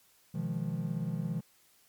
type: chord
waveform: triangle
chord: F half-diminished seventh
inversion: second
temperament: just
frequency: 125.72 / 157.15 / 174.61 / 209.5 Hz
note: Cb3 / Eb3 / F3 / Ab3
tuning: +31 / +18 / 0 / +15 cents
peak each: -37 / -33 / -34 / -38 dBFS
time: 0.34-1.41 s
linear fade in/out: 10 ms
effects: white hiss -65 dBFS RMS until 1.88 s + MP3 96 kbps